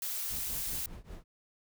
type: noise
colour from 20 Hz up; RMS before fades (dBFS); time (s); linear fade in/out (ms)
blue; -36; 0.02-0.86; 2
type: noise with tremolo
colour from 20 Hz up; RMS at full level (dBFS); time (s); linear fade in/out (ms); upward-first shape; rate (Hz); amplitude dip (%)
brown; -42; 0.3-1.24; 10; triangle; 5.1; 95
effects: none